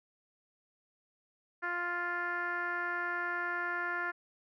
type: tone with low-pass filter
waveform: 10% pulse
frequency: 350 Hz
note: F4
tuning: 4 cents sharp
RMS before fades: -35 dBFS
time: 1.62-4.12 s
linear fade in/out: 20 ms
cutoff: 1600 Hz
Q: 4.8
effects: none